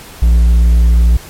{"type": "tone with hard clipping", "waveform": "sine", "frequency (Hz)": 58.4, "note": "A#1", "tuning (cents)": 4, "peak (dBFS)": -6, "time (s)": [0.22, 1.17], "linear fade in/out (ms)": 5, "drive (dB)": 3, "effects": ["pink hiss -34 dBFS RMS until 1.29 s", "MP3 64 kbps"]}